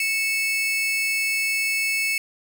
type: tone pair together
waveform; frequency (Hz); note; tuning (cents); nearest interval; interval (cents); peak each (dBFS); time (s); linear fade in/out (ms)
40% pulse; 2207 / 2625; C#7 / E7; -8 / -8; minor third; 300; -23; 0-2.18; 2
effects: 8-bit